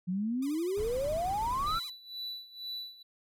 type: exponential sweep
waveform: sine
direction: up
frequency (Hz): 174.61 to 1396.9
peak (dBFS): -29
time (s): 0.07-1.8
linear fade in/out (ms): 20
type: tone with vibrato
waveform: 5% pulse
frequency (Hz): 1108.7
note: C#6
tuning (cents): 0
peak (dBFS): -36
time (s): 0.42-1.9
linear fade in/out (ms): 5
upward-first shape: sine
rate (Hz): 12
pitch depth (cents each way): 210
type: noise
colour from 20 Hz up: brown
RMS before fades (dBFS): -41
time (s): 0.77-1.79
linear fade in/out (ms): 5
type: tone with tremolo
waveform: triangle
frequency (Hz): 3962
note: B7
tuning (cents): +5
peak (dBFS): -34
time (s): 1.66-3.03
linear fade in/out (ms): 10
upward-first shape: sine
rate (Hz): 2.1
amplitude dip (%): 85
effects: none